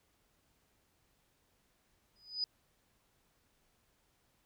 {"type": "tone with exponential growth", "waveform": "sine", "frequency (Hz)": 4978, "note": "D#8", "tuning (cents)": 0, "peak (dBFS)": -29, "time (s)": [2.16, 2.44], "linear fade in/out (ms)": 1, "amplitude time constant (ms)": 59, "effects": ["pink hiss -74 dBFS RMS until 4.45 s"]}